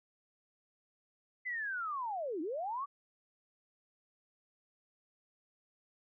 sine linear two-way sweep, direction down then up, 2047 to 291.1 to 1169 Hz, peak -35 dBFS, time 1.45-2.86 s, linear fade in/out 20 ms, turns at 2.41 s, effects none

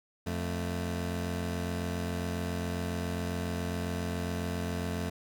20% pulse tone pair together, 87.31 / 220 Hz, F2 / A3, 0 / 0 cents, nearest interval octave + major third, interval 1600 cents, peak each -28 / -32 dBFS, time 0.26-5.1 s, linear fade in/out 10 ms, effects none

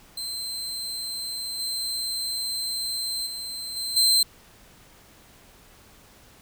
sawtooth tone with level steps, 4111 Hz, C8, 31 cents flat, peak -27 / -24 / -29 / -25 / -14 dBFS, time 0.17-4.23 s, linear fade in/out 5 ms, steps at 1.59 / 3.26 / 3.76 / 3.96 s, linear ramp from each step 10 ms, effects pink hiss -53 dBFS RMS until 6.41 s

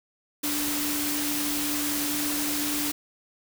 sine tone in noise, 293.7 Hz, D4, in tune, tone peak -30 dBFS, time 0.43-2.92 s, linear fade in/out 10 ms, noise white, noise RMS -29 dBFS, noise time 0.43-2.92 s, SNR -4 dB, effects none

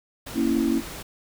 pink noise, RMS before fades -37 dBFS, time 0.26-1.03 s, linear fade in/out 10 ms
sine chord, A# diminished, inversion none, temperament equal, 233.1 / 277.2 / 329.6 Hz, A#3 / C#4 / E4, 0 / 0 / 0 cents, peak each -24 dBFS, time 0.34-0.82 s, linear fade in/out 50 ms
effects none

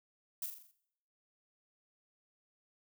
violet noise with echo, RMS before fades -38 dBFS, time 0.42-0.46 s, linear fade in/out 2 ms, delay 42 ms, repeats 6, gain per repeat -5 dB, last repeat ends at 0.712 s, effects noise-tail reverb RT60 0.7 s tail -18 dB re dry

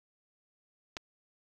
clicks, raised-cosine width 0.2 ms, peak -20 / -28 dBFS, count 2, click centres 0.968 / 0.971 s, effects none

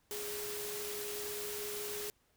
sine tone in noise, 415.3 Hz, G#4, in tune, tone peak -42 dBFS, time 0.11-2.1 s, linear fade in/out 0 ms, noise white, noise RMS -42 dBFS, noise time 0.11-2.1 s, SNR -3 dB, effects pink hiss -73 dBFS RMS until 2.36 s

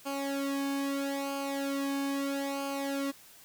sawtooth tone with flanger, 277.2 Hz, C#4, in tune, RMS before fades -33 dBFS, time 0.05-3.12 s, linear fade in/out 20 ms, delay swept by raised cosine 0.53 to 1.53 ms, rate 0.77 Hz, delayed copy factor -0.85, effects white hiss -55 dBFS RMS until 3.44 s

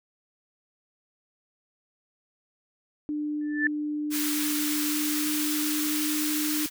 sine tone with pitch glide, 298.6 to 302.2 Hz, D4 to D4, +29 to +50 cents, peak -27 dBFS, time 3.09-6.66 s, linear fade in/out 0 ms, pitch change +21 cents, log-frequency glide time 4.63-5.93 s
sine tone with exponential growth, 1760 Hz, A6, in tune, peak -18 dBFS, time 3.41-3.67 s, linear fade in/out 2 ms, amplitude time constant 55 ms
white high-pass noise, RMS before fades -30 dBFS, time 4.1-6.7 s, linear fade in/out 50 ms, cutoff 1100 Hz, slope 24 dB/octave
effects none

